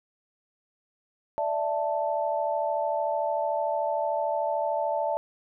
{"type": "chord", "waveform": "sine", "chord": "D suspended second", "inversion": "none", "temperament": "just", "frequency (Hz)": [587.3, 660.7, 881], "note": ["D5", "E5", "A5"], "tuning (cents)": [0, 4, 2], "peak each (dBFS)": -29, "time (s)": [1.38, 5.17], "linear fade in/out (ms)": 0, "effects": []}